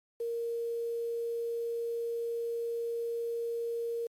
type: tone with quantisation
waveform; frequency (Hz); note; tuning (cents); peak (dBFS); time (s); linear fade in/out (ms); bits
sine; 466.2; A#4; 0; -31; 0.2-4.07; 5; 9
effects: MP3 64 kbps